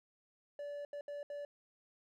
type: tone bursts at uneven times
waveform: triangle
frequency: 578 Hz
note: D5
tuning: 28 cents flat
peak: -39 dBFS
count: 4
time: 0.59-0.85 / 0.93-1.01 / 1.08-1.23 / 1.3-1.45 s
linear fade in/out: 2 ms
effects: none